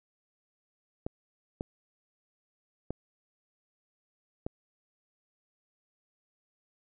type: clicks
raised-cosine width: 2 ms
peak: -20 dBFS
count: 4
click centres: 1.065 / 1.609 / 2.906 / 4.465 s
effects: none